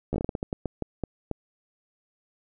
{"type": "slowing click train", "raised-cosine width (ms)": 2, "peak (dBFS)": -15, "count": 14, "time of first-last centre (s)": [0.13, 1.313], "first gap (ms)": 13, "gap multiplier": 1.29, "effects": []}